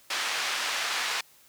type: band-pass noise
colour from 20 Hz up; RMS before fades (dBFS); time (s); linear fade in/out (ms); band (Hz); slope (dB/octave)
pink; -30; 0.1-1.21; 5; 1200 to 5500; 12
effects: white hiss -58 dBFS RMS until 1.48 s